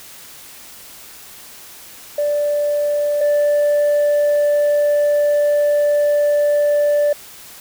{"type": "tone pair in turn", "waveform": "sine", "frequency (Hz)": [586, 586], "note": ["D5", "D5"], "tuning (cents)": [-4, -4], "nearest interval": "unison", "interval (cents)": 0, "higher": "neither", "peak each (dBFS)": [-14, -10], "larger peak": "second", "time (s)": [[2.18, 3.21], [3.21, 7.13]], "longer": "second", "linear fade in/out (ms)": 5, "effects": ["tanh soft clip ceiling -11 dBFS", "white hiss -39 dBFS RMS until 7.6 s"]}